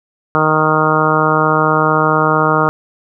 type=harmonic tone; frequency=155.56 Hz; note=D#3; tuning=in tune; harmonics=1 / 2 / 3 / 4 / 5 / 6 / 7 / 8 / 9; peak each=-19 / -20 / -18 / -20 / -21 / -20 / -19 / -16 / -19 dBFS; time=0.35-2.69 s; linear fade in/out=0 ms; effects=none